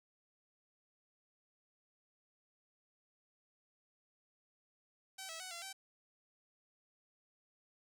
5% pulse tone with pitch steps, 766 / 651 / 745 / 684 / 772 Hz, G5 / E5 / F#5 / F5 / G5, -40 / -22 / +12 / -36 / -27 cents, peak -33 dBFS, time 5.18-5.73 s, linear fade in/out 10 ms, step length 110 ms, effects none

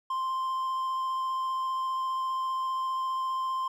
triangle tone with vibrato, 1046.5 Hz, C6, in tune, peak -26 dBFS, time 0.1-3.68 s, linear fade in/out 5 ms, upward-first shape sine, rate 15 Hz, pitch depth 8 cents each way, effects none

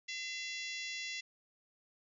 harmonic tone with a mistuned harmonic, 680 Hz, F5, 46 cents flat, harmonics 3 / 4 / 5 / 6 / 7 / 8 / 9 / 10, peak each -43 / -45 / -47 / -49 / -50 / -51 / -52 / -53 dBFS, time 0.08-1.21 s, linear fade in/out 10 ms, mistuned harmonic 9, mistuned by -33 cents, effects none

